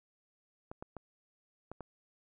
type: clicks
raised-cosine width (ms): 1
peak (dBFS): -29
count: 5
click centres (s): 0.715 / 0.825 / 0.967 / 1.716 / 1.807
effects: none